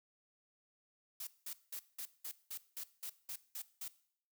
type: noise bursts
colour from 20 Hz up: blue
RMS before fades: -44 dBFS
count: 11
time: 1.2-3.881 s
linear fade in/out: 5 ms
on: 71 ms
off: 190 ms
effects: noise-tail reverb RT60 0.6 s tail -18 dB re dry